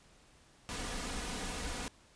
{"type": "noise with comb filter", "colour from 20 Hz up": "pink", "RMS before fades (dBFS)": -39, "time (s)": [0.69, 1.88], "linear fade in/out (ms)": 0, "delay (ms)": 4.1, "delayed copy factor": 0.5, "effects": ["pink hiss -63 dBFS RMS until 2.15 s", "resampled to 22050 Hz"]}